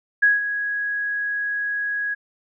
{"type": "tone with ADSR envelope", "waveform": "sine", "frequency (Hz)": 1661.2, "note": "G#6", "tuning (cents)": 0, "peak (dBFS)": -11, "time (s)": [0.22, 2.15], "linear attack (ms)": 13, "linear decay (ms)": 170, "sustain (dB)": -11, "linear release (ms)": 18, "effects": []}